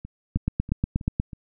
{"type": "two click trains", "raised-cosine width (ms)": 5, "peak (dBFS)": [-10, -24], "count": [8, 5], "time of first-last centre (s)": [[0.36, 1.199], [0.05, 1.332]], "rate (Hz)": [8.34, 3.12], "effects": []}